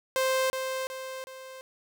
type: tone with echo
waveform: sawtooth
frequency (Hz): 523.3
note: C5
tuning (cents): 0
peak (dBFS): -20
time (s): 0.16-0.5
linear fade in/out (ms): 0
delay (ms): 370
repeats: 3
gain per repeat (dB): -6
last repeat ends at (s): 1.61
effects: none